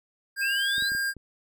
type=tone; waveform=square; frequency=1607 Hz; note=G6; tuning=43 cents sharp; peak=-26 dBFS; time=0.36-1.14 s; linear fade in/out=50 ms
type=exponential sweep; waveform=sine; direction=up; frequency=2530 to 4186 Hz; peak=-28 dBFS; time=0.41-0.9 s; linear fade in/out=20 ms
type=clicks; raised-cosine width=3 ms; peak=-31 dBFS; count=5; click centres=0.781 / 0.824 / 0.919 / 0.95 / 1.167 s
effects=none